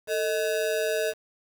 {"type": "ring-modulated tone", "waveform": "square", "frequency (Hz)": 535, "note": "C5", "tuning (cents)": 38, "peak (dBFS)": -22, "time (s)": [0.07, 1.14], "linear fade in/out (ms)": 50, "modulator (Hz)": 90.8, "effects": ["8-bit"]}